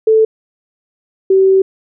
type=tone pair in turn; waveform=sine; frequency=440 / 383.2 Hz; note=A4 / G4; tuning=0 / -39 cents; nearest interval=major second; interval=239 cents; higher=first; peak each=-6 dBFS; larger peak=neither; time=0.07-0.25 / 1.3-1.62 s; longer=second; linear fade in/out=5 ms; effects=none